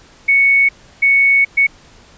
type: tone bursts at uneven times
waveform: sine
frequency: 2218 Hz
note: C#7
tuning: in tune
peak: -8 dBFS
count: 3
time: 0.28-0.69 / 1.02-1.45 / 1.57-1.67 s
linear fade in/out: 10 ms
effects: pink hiss -45 dBFS RMS until 2.17 s + resampled to 16000 Hz